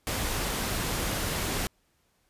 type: noise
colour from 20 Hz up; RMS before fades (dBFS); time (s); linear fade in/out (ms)
pink; -30; 0.07-1.67; 0
effects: pink hiss -70 dBFS RMS until 2.29 s + resampled to 32000 Hz